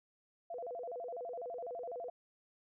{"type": "tone with vibrato", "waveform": "sine", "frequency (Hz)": 580, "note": "D5", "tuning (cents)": -22, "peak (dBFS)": -40, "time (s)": [0.5, 2.1], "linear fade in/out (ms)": 5, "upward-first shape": "square", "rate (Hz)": 12, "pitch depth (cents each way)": 280, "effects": []}